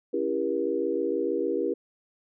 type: chord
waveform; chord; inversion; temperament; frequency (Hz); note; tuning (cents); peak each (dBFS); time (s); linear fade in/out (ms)
sine; C# diminished seventh; none; just; 277.2 / 332.6 / 399.1 / 479; C#4 / E4 / G4 / Bb4; 0 / +16 / +31 / +47; -33 / -30 / -29 / -29; 0.13-1.74; 10
effects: none